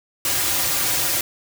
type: noise with comb filter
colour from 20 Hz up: white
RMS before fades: -21 dBFS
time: 0.25-1.21 s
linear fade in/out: 2 ms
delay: 4.6 ms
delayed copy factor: -0.8
effects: none